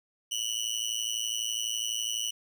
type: tone with amplitude modulation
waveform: 25% pulse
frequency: 2960 Hz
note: F#7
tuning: in tune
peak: -22 dBFS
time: 0.31-2.31 s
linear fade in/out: 10 ms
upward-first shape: sine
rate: 112 Hz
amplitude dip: 100%
effects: none